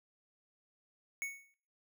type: tone with exponential decay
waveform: square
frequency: 2217 Hz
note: C#7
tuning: in tune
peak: -34 dBFS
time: 1.22-1.54 s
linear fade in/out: 0 ms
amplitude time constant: 69 ms
effects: noise-tail reverb RT60 0.5 s tail -20 dB re dry